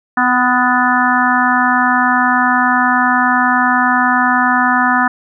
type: harmonic tone with a mistuned harmonic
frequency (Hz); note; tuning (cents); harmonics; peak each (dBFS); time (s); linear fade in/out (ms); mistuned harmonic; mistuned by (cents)
250; B3; +21; 1 / 3 / 4 / 5 / 6 / 7; -17 / -17 / -17 / -17 / -17 / -17; 0.17-5.08; 5; 6; -31
effects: none